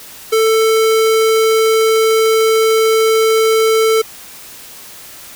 square tone, 443.3 Hz, A4, 13 cents sharp, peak -10 dBFS, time 0.32-4.02 s, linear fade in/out 10 ms, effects white hiss -35 dBFS RMS until 5.35 s

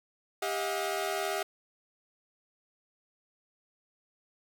sawtooth tone cluster, 397.8 / 639 / 717 Hz, G4 / D#5 / F5, +25 / +46 / +45 cents, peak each -31 dBFS, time 0.42-1.43 s, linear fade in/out 5 ms, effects none

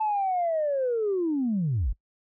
sine linear sweep, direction down, 880 to 37.9 Hz, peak -22 dBFS, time 0-1.93 s, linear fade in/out 10 ms, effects noise-tail reverb RT60 0.1 s tail -23 dB re dry + tanh soft clip ceiling -19 dBFS

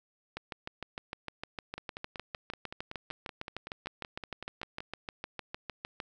two click trains, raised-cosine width 0.3 ms, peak -24 / -21 dBFS, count 17 / 38, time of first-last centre 1.78-4.805 / 0.37-6.002 s, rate 5.29 / 6.57 Hz, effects none

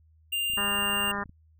square tone, 2798 Hz, F7, 3 cents sharp, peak -27 dBFS, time 0.32-1.12 s, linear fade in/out 10 ms
click train, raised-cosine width 5 ms, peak -35 dBFS, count 23, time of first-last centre 0.5-1.294 s, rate 27.7 Hz
harmonic tone, 201.7 Hz, G3, 50 cents sharp, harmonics 1 / 2 / 3 / 4 / 5 / 6 / 7 / 8 / 9, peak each -36 / -40 / -42 / -40 / -36 / -36 / -38 / -39 / -37 dBFS, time 0.57-1.24 s, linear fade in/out 10 ms
effects added 79 Hz sine -57 dBFS peak until 1.59 s

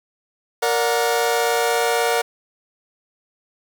sawtooth chord, Bb augmented, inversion none, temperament just, 466.2 / 582.7 / 728.4 Hz, Bb4 / D5 / F#5, 0 / -14 / -27 cents, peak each -16 / -21 / -18 dBFS, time 0.62-2.22 s, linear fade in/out 10 ms, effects 7-bit

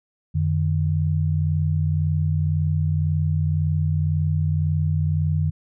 sine tone pair together, 90.6 / 152.5 Hz, F#2 / D#3, -36 / -34 cents, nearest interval major sixth, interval 902 cents, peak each -21 dBFS, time 0.34-5.51 s, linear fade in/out 20 ms, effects none

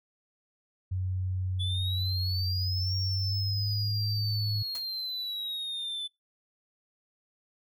sine tone with pitch glide, 92.7 to 105.87 Hz, F#2 to G#2, +4 to +34 cents, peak -28 dBFS, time 0.91-4.63 s, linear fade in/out 10 ms, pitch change +230 cents, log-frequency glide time 2.88-3.94 s
triangle exponential two-way sweep, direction up then down, 3423 to 5550 to 3488 Hz, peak -31 dBFS, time 1.59-6.08 s, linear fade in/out 20 ms, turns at 2.95 s
white noise with exponential decay, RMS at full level -38 dBFS, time 4.75-4.85 s, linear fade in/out 1 ms, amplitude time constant 21 ms
effects noise-tail reverb RT60 0.2 s tail -25 dB re dry

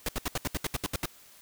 pink noise bursts, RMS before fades -30 dBFS, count 11, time 0.06-1.057 s, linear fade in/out 2 ms, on 27 ms, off 70 ms, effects white hiss -55 dBFS RMS until 1.41 s

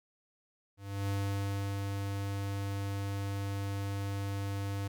square tone with ADSR envelope, 99.4 Hz, G2, 25 cents sharp, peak -31 dBFS, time 0.77-4.88 s, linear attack 320 ms, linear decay 690 ms, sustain -3 dB, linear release 8 ms, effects none

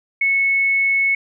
sine tone, 2201 Hz, C#7, 13 cents flat, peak -14 dBFS, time 0.21-1.15 s, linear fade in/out 5 ms, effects none

